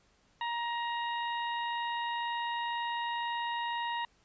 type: harmonic tone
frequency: 942 Hz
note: A#5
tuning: 18 cents sharp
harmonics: 1 / 2 / 3 / 4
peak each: -33 / -39 / -43 / -45 dBFS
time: 0.41-4.05 s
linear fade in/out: 2 ms
effects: pink hiss -68 dBFS RMS until 4.24 s + resampled to 16000 Hz